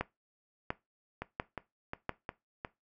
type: two click trains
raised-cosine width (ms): 0.5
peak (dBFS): -17 / -22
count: 4 / 5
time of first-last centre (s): 0.01-2.093 / 1.22-2.649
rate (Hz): 1.44 / 2.8
effects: noise-tail reverb RT60 0.2 s tail -18 dB re dry